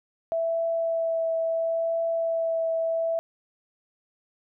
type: tone with vibrato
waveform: sine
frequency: 659.3 Hz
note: E5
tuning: in tune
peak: -23 dBFS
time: 0.32-3.19 s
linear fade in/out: 0 ms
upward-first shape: triangle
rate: 0.73 Hz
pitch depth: 13 cents each way
effects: none